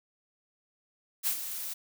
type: noise with ADSR envelope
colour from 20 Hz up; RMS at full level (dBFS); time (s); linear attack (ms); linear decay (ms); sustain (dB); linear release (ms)
blue; -27; 1.23-1.74; 43; 86; -10; 12
effects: none